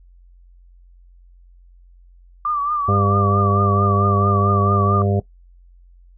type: tone with vibrato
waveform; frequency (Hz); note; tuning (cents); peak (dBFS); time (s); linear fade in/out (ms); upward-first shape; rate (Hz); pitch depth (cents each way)
sine; 1174.7; D6; 0; -18; 2.45-5.02; 2; triangle; 4.5; 76
type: harmonic tone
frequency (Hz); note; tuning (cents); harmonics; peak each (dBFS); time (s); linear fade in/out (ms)
100; G2; +35; 1 / 2 / 4 / 5 / 6 / 7; -17 / -23 / -24 / -30 / -28 / -29; 2.88-5.2; 5
effects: noise-tail reverb RT60 0.1 s tail -17 dB re dry + added 44 Hz sine -45 dBFS peak until 6.17 s